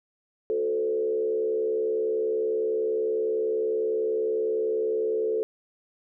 sine tone with frequency modulation, 440 Hz, A4, in tune, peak -23 dBFS, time 0.5-5.43 s, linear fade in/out 0 ms, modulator 70.8 Hz, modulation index 0.76, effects none

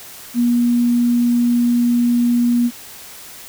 sine tone, 240 Hz, B3, 49 cents flat, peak -12 dBFS, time 0.34-2.71 s, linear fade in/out 50 ms, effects white hiss -37 dBFS RMS until 3.48 s

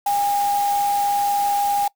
sine tone in noise, 811 Hz, G#5, 41 cents flat, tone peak -17 dBFS, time 0.06-1.88 s, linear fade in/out 5 ms, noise white, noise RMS -32 dBFS, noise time 0.06-1.88 s, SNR +12 dB, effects noise-tail reverb RT60 0.1 s tail -22 dB re dry

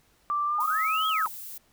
sine tone with pitch glide, 1174.7 to 1281 Hz, D6 to E6, 0 to -50 cents, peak -24 dBFS, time 0.3-1.26 s, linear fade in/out 0 ms, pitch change +150 cents, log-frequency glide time 0.46-0.78 s
sine linear two-way sweep, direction up then down, 797 to 3335 to 797 Hz, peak -29 dBFS, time 0.58-1.28 s, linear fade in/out 10 ms, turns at 1.08 s
violet noise, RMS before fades -40 dBFS, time 0.6-1.58 s, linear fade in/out 5 ms
effects pink hiss -64 dBFS RMS until 1.72 s

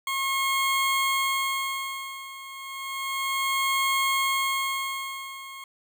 20% pulse tone with tremolo, 1082 Hz, C#6, 42 cents flat, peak -17 dBFS, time 0.07-5.64 s, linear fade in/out 2 ms, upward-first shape sine, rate 0.32 Hz, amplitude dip 85%, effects none

